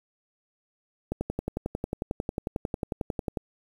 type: click train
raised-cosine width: 2 ms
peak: -15 dBFS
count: 26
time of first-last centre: 1.12-3.372 s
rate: 11.1 Hz
effects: 8-bit